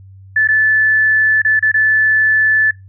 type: tone with dropouts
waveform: sine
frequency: 1743 Hz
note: A6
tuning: 17 cents flat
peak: -9 dBFS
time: 0.36-2.71 s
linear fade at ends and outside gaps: 5 ms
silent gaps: 0.475-0.486 / 1.419-1.448 / 1.594-1.625 / 1.717-1.741 s
effects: noise-tail reverb RT60 0.2 s tail -22 dB re dry + added 96 Hz sine -36 dBFS peak until 2.88 s